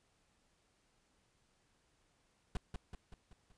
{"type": "noise with echo", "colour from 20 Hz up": "brown", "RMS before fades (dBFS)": -35, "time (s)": [2.55, 2.57], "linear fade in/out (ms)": 2, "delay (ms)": 190, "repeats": 5, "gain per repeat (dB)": -5, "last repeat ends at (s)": 3.52, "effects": ["pink hiss -75 dBFS RMS until 3.57 s", "resampled to 22050 Hz"]}